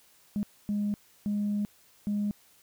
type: tone bursts at uneven times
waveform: sine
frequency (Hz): 206.2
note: G#3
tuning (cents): -12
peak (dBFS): -25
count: 4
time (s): 0.36-0.43 / 0.69-0.94 / 1.26-1.65 / 2.07-2.31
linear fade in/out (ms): 0
effects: tanh soft clip ceiling -23 dBFS + white hiss -61 dBFS RMS until 2.62 s